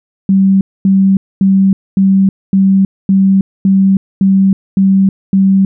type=tone bursts; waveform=sine; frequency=193.2 Hz; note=G3; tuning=25 cents flat; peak=-5 dBFS; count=10; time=0.29-5.65 s; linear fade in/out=2 ms; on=320 ms; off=240 ms; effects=none